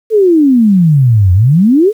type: exponential two-way sweep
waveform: sine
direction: down then up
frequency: 456.1 to 87.31 to 456.1 Hz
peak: -4 dBFS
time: 0.1-1.93 s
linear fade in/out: 50 ms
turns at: 1.33 s
effects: 7-bit